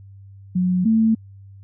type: tone pair in turn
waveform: sine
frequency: 181.8 / 222.5 Hz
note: F#3 / A3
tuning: -30 / +20 cents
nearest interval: minor third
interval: 350 cents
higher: second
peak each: -16 / -13 dBFS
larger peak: second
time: 0.55-0.85 / 0.85-1.15 s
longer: neither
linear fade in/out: 10 ms
effects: added 98 Hz sine -40 dBFS peak until 1.63 s